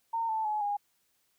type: tone with pitch steps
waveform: sine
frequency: 914 / 880.8 / 848.9 / 818.1 Hz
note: A#5 / A5 / G#5 / G#5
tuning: -34 / +2 / +38 / -26 cents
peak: -28 dBFS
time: 0.13-0.77 s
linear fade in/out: 10 ms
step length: 160 ms
effects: white hiss -73 dBFS RMS until 1.38 s